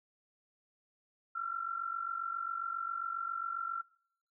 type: tone with amplitude modulation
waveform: sine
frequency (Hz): 1361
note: F6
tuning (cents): -45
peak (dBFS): -31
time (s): 1.35-3.82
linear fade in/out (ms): 10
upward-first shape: sine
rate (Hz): 47.4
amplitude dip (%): 75
effects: noise-tail reverb RT60 0.7 s tail -25 dB re dry